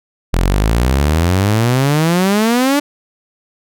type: exponential sweep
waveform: sawtooth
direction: up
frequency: 41.25 to 294.9 Hz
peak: -7 dBFS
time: 0.33-2.8 s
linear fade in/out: 10 ms
effects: none